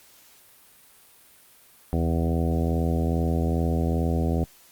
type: harmonic tone with a mistuned harmonic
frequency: 82.41 Hz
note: E2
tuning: in tune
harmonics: 1 / 2 / 3 / 4 / 5 / 6 / 7 / 8 / 9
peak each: -24 / -27 / -29 / -33 / -34 / -35 / -38 / -39 / -37 dBFS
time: 1.93-4.44 s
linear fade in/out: 0 ms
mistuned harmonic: 1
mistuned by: -90 cents
effects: white hiss -54 dBFS RMS until 4.71 s + Opus 48 kbps